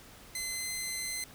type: tone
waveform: 10% pulse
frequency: 2057 Hz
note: C7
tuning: 30 cents flat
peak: -25 dBFS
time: 0.35-1.24 s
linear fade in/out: 2 ms
effects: pink hiss -53 dBFS RMS until 1.34 s

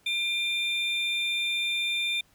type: tone pair together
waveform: triangle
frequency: 2392 / 3584 Hz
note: D7 / A7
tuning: +31 / +31 cents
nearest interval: perfect fifth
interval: 700 cents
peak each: -27 dBFS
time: 0.06-2.21 s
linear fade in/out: 5 ms
effects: pink hiss -63 dBFS RMS until 2.34 s

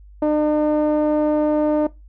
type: tone with low-pass filter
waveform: sawtooth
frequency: 302.1 Hz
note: D4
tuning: 49 cents sharp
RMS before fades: -18 dBFS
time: 0.22-1.87 s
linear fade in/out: 5 ms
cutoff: 700 Hz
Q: 2
effects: noise-tail reverb RT60 0.2 s tail -19 dB re dry + added 50 Hz sine -41 dBFS peak until 2.08 s

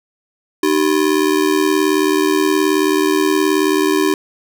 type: ring-modulated tone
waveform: square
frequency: 344.9 Hz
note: F4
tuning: 22 cents flat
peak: -10 dBFS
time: 0.63-4.14 s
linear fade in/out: 2 ms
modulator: 39.4 Hz
effects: none

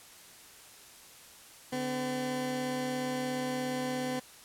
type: tone pair together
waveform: 20% pulse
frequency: 145.42 / 253.8 Hz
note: D3 / B3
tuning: -17 / +47 cents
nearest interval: minor seventh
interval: 964 cents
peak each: -37 / -27 dBFS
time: 1.72-4.2 s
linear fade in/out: 10 ms
effects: white hiss -53 dBFS RMS until 4.44 s + low-pass 12000 Hz 12 dB/octave

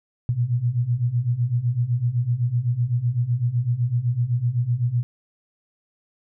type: beating tone pair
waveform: sine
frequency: 116.54 / 124.44 Hz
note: A#2 / B2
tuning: 0 / +14 cents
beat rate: 7.9 Hz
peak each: -24 / -21 dBFS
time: 0.29-5.03 s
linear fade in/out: 0 ms
effects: none

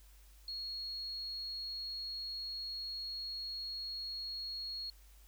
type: tone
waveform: sine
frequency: 4310 Hz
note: C#8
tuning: 49 cents flat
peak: -39 dBFS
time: 0.48-4.9 s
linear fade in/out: 2 ms
effects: added 50 Hz sine -57 dBFS peak until 5.27 s + white hiss -66 dBFS RMS until 5.27 s

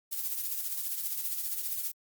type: noise with tremolo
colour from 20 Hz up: violet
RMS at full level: -31 dBFS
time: 0.11-1.92 s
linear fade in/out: 20 ms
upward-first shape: triangle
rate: 15 Hz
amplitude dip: 60%
effects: Opus 48 kbps

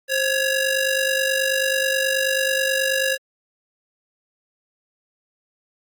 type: ring-modulated tone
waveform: sawtooth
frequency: 1108.7 Hz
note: C#6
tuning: in tune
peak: -12 dBFS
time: 0.08-3.18 s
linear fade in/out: 50 ms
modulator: 579 Hz
effects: Opus 48 kbps

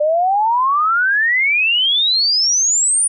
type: exponential sweep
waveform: sine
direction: up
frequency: 585 to 9600 Hz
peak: -12 dBFS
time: 0-3.08 s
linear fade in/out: 10 ms
effects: none

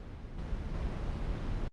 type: noise with level steps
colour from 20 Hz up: brown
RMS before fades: -43 / -37 / -34 dBFS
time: 0-1.68 s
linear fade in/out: 2 ms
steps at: 0.38 / 0.74 s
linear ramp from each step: 5 ms
effects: low-pass 5000 Hz 12 dB/octave + Opus 32 kbps

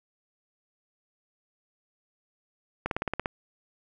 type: slowing click train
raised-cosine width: 0.5 ms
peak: -13 dBFS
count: 8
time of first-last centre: 2.86-3.258 s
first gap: 52 ms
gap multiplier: 1.03
effects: none

